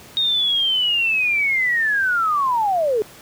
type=linear sweep; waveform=sine; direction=down; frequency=3729 to 408.5 Hz; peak=-16 dBFS; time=0.17-3.02 s; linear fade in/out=0 ms; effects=pink hiss -43 dBFS RMS until 3.21 s + high-pass 80 Hz 12 dB/octave